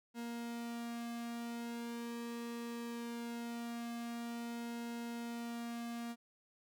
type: tone with flanger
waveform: sawtooth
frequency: 235 Hz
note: A#3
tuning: 14 cents sharp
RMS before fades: -43 dBFS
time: 0.14-6.16 s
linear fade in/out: 50 ms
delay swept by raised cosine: 1.7 to 2.9 ms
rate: 0.21 Hz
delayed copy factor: -0.7
effects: none